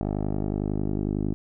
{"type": "tone with low-pass filter sweep", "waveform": "10% pulse", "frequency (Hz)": 51, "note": "G#1", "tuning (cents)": -31, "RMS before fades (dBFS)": -27, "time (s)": [0.01, 1.34], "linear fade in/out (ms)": 0, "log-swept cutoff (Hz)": [600, 340], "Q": 1.7, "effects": []}